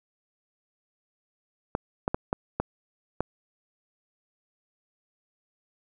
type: clicks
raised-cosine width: 1 ms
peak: -11 dBFS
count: 6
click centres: 1.751 / 2.079 / 2.145 / 2.329 / 2.6 / 3.206 s
effects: none